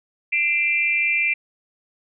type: tone with amplitude modulation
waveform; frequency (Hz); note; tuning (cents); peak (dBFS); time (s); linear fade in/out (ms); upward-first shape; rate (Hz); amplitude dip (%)
sine; 2366; D7; +12; -13; 0.32-1.34; 10; sine; 297; 100
effects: none